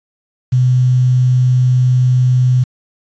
sine tone with quantisation, 126.4 Hz, B2, 41 cents sharp, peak -8 dBFS, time 0.52-2.64 s, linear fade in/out 10 ms, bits 6, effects resampled to 16000 Hz

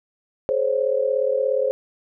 sine tone cluster, 425.2 / 522 / 559 Hz, G#4 / C5 / C#5, +41 / -4 / +14 cents, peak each -26 / -20 / -24 dBFS, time 0.49-1.71 s, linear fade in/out 0 ms, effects none

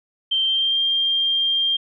sine tone with pitch glide, 3136 to 3193 Hz, G7 to G7, 0 to +31 cents, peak -17 dBFS, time 0.31-1.77 s, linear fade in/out 10 ms, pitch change +31 cents, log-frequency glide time 0.43-0.8 s, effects none

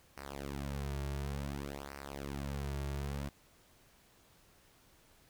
sawtooth tone with flanger, 70.1 Hz, C#2, 20 cents sharp, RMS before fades -40 dBFS, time 0.17-3.29 s, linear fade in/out 5 ms, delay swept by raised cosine 0.28 to 3.98 ms, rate 0.56 Hz, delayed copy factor -0.85, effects pink hiss -65 dBFS RMS until 5.29 s

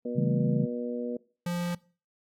harmonic tone, 121 Hz, B2, 35 cents flat, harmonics 2 / 3 / 4 / 5, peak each -33 / -41 / -34 / -42 dBFS, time 0.05-1.17 s, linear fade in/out 5 ms
sine chord, A dominant seventh, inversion first, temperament equal, 138.59 / 164.81 / 196 / 220 Hz, C#3 / E3 / G3 / A3, 0 / 0 / 0 / 0 cents, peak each -27 / -30 / -31 / -31 dBFS, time 0.15-0.66 s, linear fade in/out 20 ms
square tone, 174.61 Hz, F3, in tune, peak -29 dBFS, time 1.46-1.75 s, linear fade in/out 5 ms
effects noise-tail reverb RT60 0.4 s tail -22 dB re dry + AAC 64 kbps

